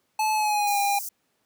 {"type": "tone with pitch glide", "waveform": "square", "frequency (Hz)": [864, 806.1], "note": ["A5", "G5"], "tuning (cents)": [-32, 48], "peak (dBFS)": -22, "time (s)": [0.19, 0.99], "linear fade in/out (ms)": 5, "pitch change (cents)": -120, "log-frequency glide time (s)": [0.33, 0.79]}
{"type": "high-pass noise", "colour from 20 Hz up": "white", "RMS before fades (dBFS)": -34, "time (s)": [0.67, 1.09], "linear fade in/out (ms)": 5, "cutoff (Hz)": 5300, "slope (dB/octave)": 48}
{"effects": ["pink hiss -71 dBFS RMS until 1.45 s", "high-pass 150 Hz 12 dB/octave"]}